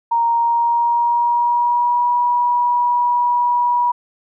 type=tone with pitch glide; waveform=sine; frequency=932.3 to 968 Hz; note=A#5 to B5; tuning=0 to -35 cents; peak=-13 dBFS; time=0.11-3.92 s; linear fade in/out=10 ms; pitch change=+65 cents; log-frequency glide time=0.28-2.09 s; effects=none